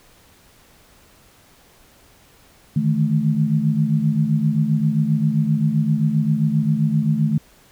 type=tone cluster; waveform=sine; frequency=150.5 / 158.1 / 217.4 Hz; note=D3 / D#3 / A3; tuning=+43 / +28 / -21 cents; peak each=-20 dBFS; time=2.76-7.38 s; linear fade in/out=5 ms; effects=pink hiss -52 dBFS RMS until 7.71 s